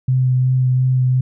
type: tone with vibrato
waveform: sine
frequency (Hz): 128.3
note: C3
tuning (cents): -34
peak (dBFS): -12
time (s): 0.08-1.21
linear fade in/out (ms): 5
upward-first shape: sine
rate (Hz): 2.8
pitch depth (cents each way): 13
effects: none